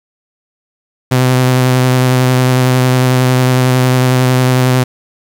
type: tone with vibrato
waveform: sawtooth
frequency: 127.6 Hz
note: C3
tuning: 43 cents flat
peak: -4 dBFS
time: 1.11-4.84 s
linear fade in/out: 10 ms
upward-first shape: sine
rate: 11 Hz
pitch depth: 16 cents each way
effects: 7-bit